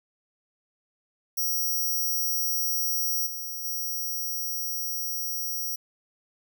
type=tone with level steps; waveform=10% pulse; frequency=5700 Hz; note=F8; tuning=34 cents sharp; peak=-19 / -27 / -23 dBFS; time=1.37-5.76 s; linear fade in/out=10 ms; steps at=3.26 / 3.64 s; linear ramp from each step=10 ms; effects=none